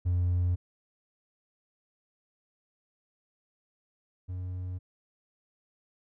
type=tone pair in turn; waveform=triangle; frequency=89 / 91.19 Hz; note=F2 / F#2; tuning=+33 / -25 cents; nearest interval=unison; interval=42 cents; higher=second; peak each=-21 / -31 dBFS; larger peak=first; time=0.05-0.56 / 4.28-4.79 s; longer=neither; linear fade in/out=20 ms; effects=tanh soft clip ceiling -19 dBFS